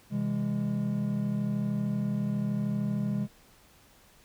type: chord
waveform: triangle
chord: C augmented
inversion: none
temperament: just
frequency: 130.81 / 163.52 / 204.4 Hz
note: C3 / E3 / G#3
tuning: 0 / -14 / -27 cents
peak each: -31 / -33 / -27 dBFS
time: 0.1-3.28 s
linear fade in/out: 50 ms
effects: pink hiss -59 dBFS RMS until 4.24 s